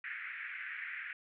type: band-pass noise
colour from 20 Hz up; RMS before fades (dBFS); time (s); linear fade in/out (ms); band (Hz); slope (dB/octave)
pink; -43; 0.04-1.13; 2; 1600 to 2300; 48
effects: none